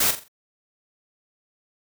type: noise with echo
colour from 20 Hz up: white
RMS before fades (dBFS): -20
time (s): 0-0.11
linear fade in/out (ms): 5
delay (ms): 43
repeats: 4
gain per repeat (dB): -9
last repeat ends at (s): 0.282
effects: none